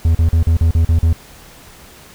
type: tone bursts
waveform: triangle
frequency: 82 Hz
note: E2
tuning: 9 cents flat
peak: -7 dBFS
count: 8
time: 0.05-1.128 s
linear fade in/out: 0 ms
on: 98 ms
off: 42 ms
effects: pink hiss -41 dBFS RMS until 2.14 s